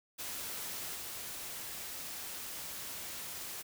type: noise with level steps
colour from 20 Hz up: white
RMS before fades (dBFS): -41 / -43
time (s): 0.18-3.63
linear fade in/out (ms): 20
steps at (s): 0.94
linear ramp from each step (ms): 20
effects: none